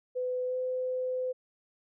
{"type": "tone with pitch glide", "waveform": "sine", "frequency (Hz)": [503, 509.1], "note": ["B4", "C5"], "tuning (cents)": [32, -47], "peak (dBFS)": -29, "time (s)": [0.15, 1.33], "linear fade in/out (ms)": 20, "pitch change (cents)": 21, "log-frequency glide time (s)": [0.46, 0.56], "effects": []}